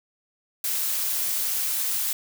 blue noise, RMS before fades -26 dBFS, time 0.64-2.13 s, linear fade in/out 2 ms, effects none

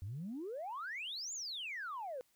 sine exponential two-way sweep, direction up then down, 87.31 to 7280 to 485.4 Hz, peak -39 dBFS, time 0.02-2.21 s, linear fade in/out 0 ms, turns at 1.33 s, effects tanh soft clip ceiling -36 dBFS + white hiss -74 dBFS RMS until 2.35 s

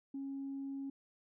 sine tone, 274 Hz, C#4, 20 cents flat, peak -38 dBFS, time 0.14-0.9 s, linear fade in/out 5 ms, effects tanh soft clip ceiling -35 dBFS

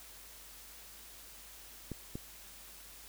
clicks, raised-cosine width 3 ms, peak -26 dBFS, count 2, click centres 1.917 / 2.155 s, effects added 50 Hz sine -61 dBFS peak until 3.08 s + white hiss -53 dBFS RMS until 3.08 s

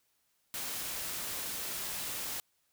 white noise, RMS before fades -38 dBFS, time 0.54-2.4 s, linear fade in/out 0 ms, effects white hiss -75 dBFS RMS until 2.72 s

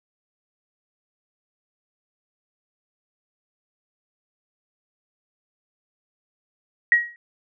sine tone with exponential decay, 1900 Hz, A#6, 33 cents sharp, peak -9 dBFS, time 6.92-7.16 s, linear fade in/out 1 ms, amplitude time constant 52 ms, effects none

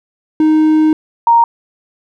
triangle / sine tone pair in turn, 311.1 / 932.2 Hz, D#4 / A#5, 0 / 0 cents, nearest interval octave + perfect fifth, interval 1900 cents, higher second, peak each -5 dBFS, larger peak neither, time 0.4-0.93 / 1.27-1.44 s, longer first, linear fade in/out 2 ms, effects none

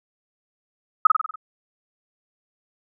sine tone with echo, 1272 Hz, D#6, 38 cents sharp, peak -7 dBFS, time 1.05-1.07 s, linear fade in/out 5 ms, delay 48 ms, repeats 6, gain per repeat -4 dB, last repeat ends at 1.358 s, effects none

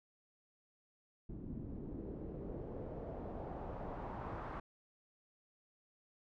pink noise with low-pass filter sweep, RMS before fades -45 dBFS, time 1.29-4.6 s, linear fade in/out 5 ms, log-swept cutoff 250 to 1200 Hz, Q 1.7, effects none

